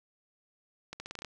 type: accelerating click train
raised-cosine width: 0.2 ms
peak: -23 dBFS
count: 8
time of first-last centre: 0.93-1.247 s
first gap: 70 ms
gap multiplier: 0.85
effects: none